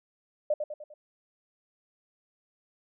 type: tone with echo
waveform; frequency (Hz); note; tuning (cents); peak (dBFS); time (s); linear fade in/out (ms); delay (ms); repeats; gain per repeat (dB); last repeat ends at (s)
sine; 600; D5; +37; -22; 0.5-0.54; 5; 100; 4; -6; 0.94
effects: none